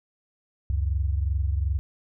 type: tone pair together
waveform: sine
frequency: 69.3 / 91.97 Hz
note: C#2 / F#2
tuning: 0 / -10 cents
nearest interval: perfect fourth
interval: 490 cents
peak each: -23 / -28 dBFS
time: 0.7-1.79 s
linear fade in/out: 0 ms
effects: none